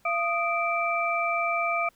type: tone cluster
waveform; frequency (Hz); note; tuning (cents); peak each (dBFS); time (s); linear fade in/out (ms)
sine; 682 / 1242 / 2337; F5 / D#6 / D7; -41 / -3 / -9; -28; 0.05-1.89; 5
effects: pink hiss -63 dBFS RMS until 1.95 s